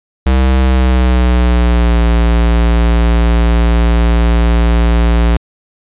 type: tone with pitch glide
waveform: square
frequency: 65 to 57.91 Hz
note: C2 to A#1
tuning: -11 to -11 cents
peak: -8 dBFS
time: 0.26-5.37 s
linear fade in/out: 5 ms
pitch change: -200 cents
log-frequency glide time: 0.61-2.03 s
effects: resampled to 8000 Hz